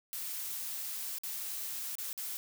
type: noise with dropouts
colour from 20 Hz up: blue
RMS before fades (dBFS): -39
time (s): 0.13-2.37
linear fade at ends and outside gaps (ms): 0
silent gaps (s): 1.185-1.235 / 1.954-1.984 / 2.129-2.177
effects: none